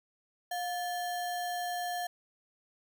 sine tone with sample-and-hold, 711 Hz, F5, 31 cents sharp, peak -32 dBFS, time 0.51-2.07 s, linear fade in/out 5 ms, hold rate 2450 Hz, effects none

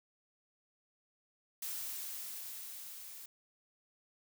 blue noise with level ramp, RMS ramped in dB -40 to -50 dBFS, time 1.62-3.26 s, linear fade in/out 5 ms, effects none

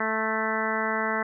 harmonic tone with a mistuned harmonic, 220 Hz, A3, in tune, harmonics 1 / 2 / 3 / 4 / 5 / 6 / 7 / 8 / 9, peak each -33 / -33 / -33 / -33 / -33 / -33 / -33 / -33 / -33 dBFS, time 0-1.23 s, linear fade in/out 5 ms, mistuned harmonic 5, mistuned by -17 cents, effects none

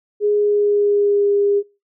sine tone with pitch glide, 415.3 to 405.1 Hz, G#4 to G#4, 0 to -43 cents, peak -13 dBFS, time 0.2-1.63 s, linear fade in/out 50 ms, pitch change -43 cents, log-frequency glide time 0.33-1.31 s, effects noise-tail reverb RT60 0.3 s tail -25 dB re dry

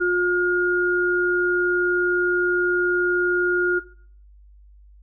sine tone pair together, 356.7 / 1424 Hz, F4 / F6, +37 / +33 cents, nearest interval 2 octaves, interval 2396 cents, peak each -20 dBFS, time 0-3.8 s, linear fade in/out 20 ms, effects noise-tail reverb RT60 0.5 s tail -18 dB re dry + added 50 Hz sine -46 dBFS peak until 5.02 s

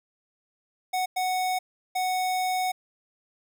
square tone bursts at uneven times, 740 Hz, F#5, in tune, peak -25 dBFS, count 3, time 0.93-1.06 / 1.16-1.59 / 1.95-2.72 s, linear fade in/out 10 ms, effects none

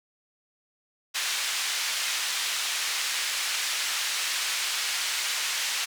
pink band-pass noise, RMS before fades -29 dBFS, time 1.14-5.86 s, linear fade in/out 20 ms, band 2000 to 8000 Hz, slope 12 dB/octave, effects none

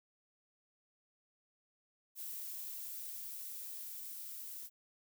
violet noise with level ramp, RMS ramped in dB -44 to -47 dBFS, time 2.15-4.7 s, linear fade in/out 50 ms, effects none

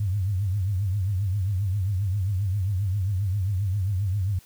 sine tone with vibrato, 97.2 Hz, G2, 14 cents flat, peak -22 dBFS, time 0-4.39 s, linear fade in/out 5 ms, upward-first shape triangle, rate 7.5 Hz, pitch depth 170 cents each way, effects white hiss -55 dBFS RMS until 4.45 s

